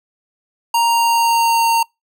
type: tone with pitch glide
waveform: square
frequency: 932.3 to 919.5 Hz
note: A#5 to A#5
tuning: 0 to -24 cents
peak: -13 dBFS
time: 0.74-1.83 s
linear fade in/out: 5 ms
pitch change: -24 cents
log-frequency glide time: 0.86-1.66 s
effects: noise-tail reverb RT60 0.2 s tail -26 dB re dry